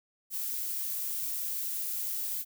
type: noise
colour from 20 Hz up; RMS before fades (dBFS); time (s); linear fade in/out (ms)
violet; -34; 0.3-2.45; 50
effects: none